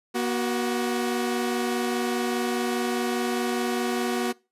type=tone pair together; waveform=sawtooth; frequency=239.9 / 372.3 Hz; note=A#3 / F#4; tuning=+50 / +11 cents; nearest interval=minor sixth; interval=761 cents; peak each=-23 dBFS; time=0.14-4.33 s; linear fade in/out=20 ms; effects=noise-tail reverb RT60 0.3 s tail -24 dB re dry + resampled to 32000 Hz